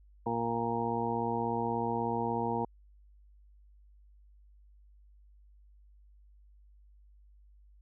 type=harmonic tone; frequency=116.54 Hz; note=A#2; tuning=in tune; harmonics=1 / 2 / 3 / 4 / 6 / 7 / 8; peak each=-40 / -36 / -39 / -36 / -40 / -37 / -35 dBFS; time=0.26-2.65 s; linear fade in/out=5 ms; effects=added 50 Hz sine -56 dBFS peak until 7.81 s